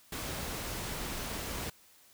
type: noise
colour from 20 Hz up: pink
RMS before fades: -38 dBFS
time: 0.12-1.7 s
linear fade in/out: 5 ms
effects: white hiss -61 dBFS RMS until 2.13 s